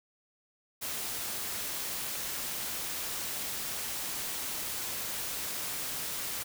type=noise; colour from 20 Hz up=white; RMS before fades=-36 dBFS; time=0.81-6.44 s; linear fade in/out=20 ms; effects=none